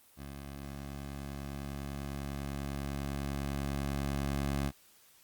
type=tone with level ramp; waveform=15% pulse; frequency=70 Hz; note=C#2; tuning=18 cents sharp; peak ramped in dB=-36 to -24 dBFS; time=0.16-4.72 s; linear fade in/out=50 ms; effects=white hiss -62 dBFS RMS until 5.23 s + Opus 32 kbps